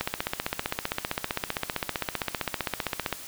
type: click train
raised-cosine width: 0.3 ms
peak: -10 dBFS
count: 49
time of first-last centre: 0.01-3.127 s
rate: 15.4 Hz
effects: white hiss -42 dBFS RMS until 3.27 s